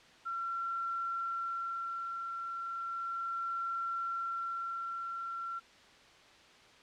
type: tone with tremolo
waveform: sine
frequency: 1361 Hz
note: F6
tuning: 45 cents flat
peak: -33 dBFS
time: 0.25-5.6 s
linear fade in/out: 20 ms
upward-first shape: sine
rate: 0.35 Hz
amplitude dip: 35%
effects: white hiss -58 dBFS RMS until 6.82 s + low-pass 4000 Hz 12 dB/octave